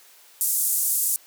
pink band-pass noise, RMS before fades -23 dBFS, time 0.41-1.16 s, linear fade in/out 0 ms, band 8400 to 15000 Hz, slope 24 dB/octave, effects white hiss -52 dBFS RMS until 1.26 s + high-pass 400 Hz 12 dB/octave

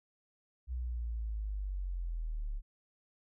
sine linear sweep, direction down, 63.1 to 34.65 Hz, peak -34 dBFS, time 0.67-2.62 s, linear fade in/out 50 ms, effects none

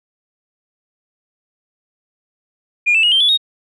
sine tone with pitch steps, 2425 / 2644 / 2884 / 3145 / 3429 / 3740 Hz, D#7 / E7 / F#7 / G7 / A7 / A#7, -45 / +5 / -45 / +5 / -45 / +5 cents, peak -9 dBFS, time 2.86-3.376 s, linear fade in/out 20 ms, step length 86 ms, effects tanh soft clip ceiling -6 dBFS

